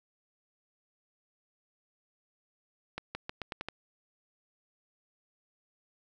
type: accelerating click train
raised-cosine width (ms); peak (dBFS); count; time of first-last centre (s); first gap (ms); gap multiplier
0.3; -20; 7; 2.98-3.686; 170; 0.85
effects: none